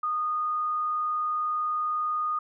sine tone, 1231 Hz, D#6, 19 cents flat, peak -25 dBFS, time 0.03-2.39 s, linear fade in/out 5 ms, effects none

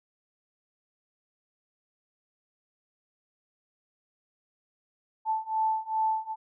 sine beating tone pair, 877 / 879.5 Hz, A5 / A5, -6 / -1 cents, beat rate 2.5 Hz, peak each -29 / -28 dBFS, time 5.25-6.36 s, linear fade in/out 50 ms, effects none

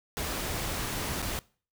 pink noise with dropouts, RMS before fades -33 dBFS, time 0.17-1.39 s, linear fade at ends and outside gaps 0 ms, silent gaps 1.219-1.226 s, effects noise-tail reverb RT60 0.4 s tail -22 dB re dry

